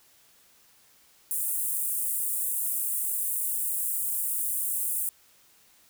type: high-pass noise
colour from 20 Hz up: pink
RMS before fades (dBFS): -29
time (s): 1.31-5.09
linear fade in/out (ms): 0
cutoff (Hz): 8600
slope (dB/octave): 48
effects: white hiss -60 dBFS RMS until 5.89 s